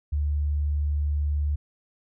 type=tone; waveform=sine; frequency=73.42 Hz; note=D2; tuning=in tune; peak=-22 dBFS; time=0.12-1.56 s; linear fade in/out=10 ms; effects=none